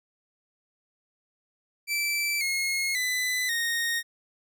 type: tone with pitch steps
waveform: sawtooth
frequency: 2328 / 2160 / 2003 / 1858.4 Hz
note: D7 / C#7 / B6 / A#6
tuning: -16 / -45 / +24 / -6 cents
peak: -22 dBFS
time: 1.87-4.03 s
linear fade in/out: 50 ms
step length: 540 ms
effects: none